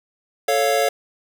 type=chord; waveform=square; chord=A augmented; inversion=none; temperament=equal; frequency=440 / 554.4 / 698.5 Hz; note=A4 / C#5 / E#5; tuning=0 / 0 / 0 cents; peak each=-23 / -21 / -21 dBFS; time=0.48-0.89 s; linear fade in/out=5 ms; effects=none

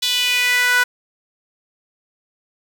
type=tone with high-pass filter sweep; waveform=sawtooth; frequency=493.9 Hz; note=B4; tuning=in tune; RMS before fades=-17 dBFS; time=0.02-0.84 s; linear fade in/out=10 ms; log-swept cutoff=3600 to 1400 Hz; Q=3.7; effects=7-bit

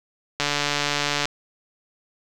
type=click train; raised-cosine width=0.2 ms; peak=-5 dBFS; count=125; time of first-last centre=0.4-1.255 s; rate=145 Hz; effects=none

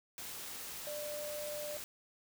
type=tone in noise; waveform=sine; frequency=594 Hz; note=D5; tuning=20 cents sharp; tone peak=-40 dBFS; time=0.87-1.77 s; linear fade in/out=0 ms; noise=white; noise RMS=-45 dBFS; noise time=0.18-1.84 s; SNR=+2 dB; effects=none

